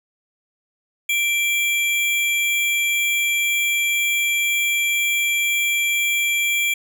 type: tone pair together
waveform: square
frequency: 2349 / 3289 Hz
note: D7 / G#7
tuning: 0 / -18 cents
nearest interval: tritone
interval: 582 cents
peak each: -19 / -27 dBFS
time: 1.09-6.74 s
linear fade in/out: 5 ms
effects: none